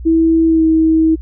sine tone with pitch glide, 326.1 to 320.1 Hz, E4 to D#4, -19 to +49 cents, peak -8 dBFS, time 0.05-1.16 s, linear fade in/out 20 ms, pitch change -32 cents, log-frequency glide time 0.46-0.65 s, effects added 60 Hz sine -25 dBFS peak until 1.21 s

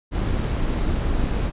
brown noise with amplitude modulation, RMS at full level -20 dBFS, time 0.11-1.52 s, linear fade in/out 50 ms, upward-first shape sine, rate 271 Hz, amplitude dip 45%, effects resampled to 8000 Hz

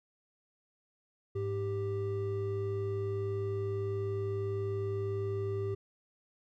triangle tone pair together, 103.83 / 393.1 Hz, G#2 / G4, 0 / +5 cents, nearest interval octave + major seventh, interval 2305 cents, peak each -33 / -32 dBFS, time 1.35-5.75 s, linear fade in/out 10 ms, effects none

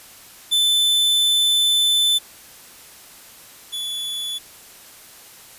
45% pulse tone pair in turn, 3520 / 3436 Hz, A7 / A7, 0 / -42 cents, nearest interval unison, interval 42 cents, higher first, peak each -15 / -25 dBFS, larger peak first, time 0.51-2.19 / 3.72-4.39 s, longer first, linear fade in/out 20 ms, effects white hiss -44 dBFS RMS until 5.58 s + resampled to 32000 Hz

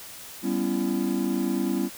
triangle chord, C# half-diminished seventh, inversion second, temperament equal with one note detuned, 196 / 246.9 / 277.2 / 336.6 Hz, G3 / B3 / C#4 / E4, 0 / 0 / 0 / +36 cents, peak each -27 dBFS, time 0.42-1.9 s, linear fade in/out 50 ms, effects white hiss -42 dBFS RMS until 1.97 s

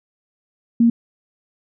sine tone, 233.1 Hz, A#3, in tune, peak -10 dBFS, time 0.8-0.9 s, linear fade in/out 5 ms, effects none

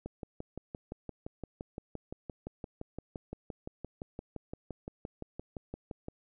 click train, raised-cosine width 2 ms, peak -26 dBFS, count 36, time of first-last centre 0.06-6.084 s, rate 5.81 Hz, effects none

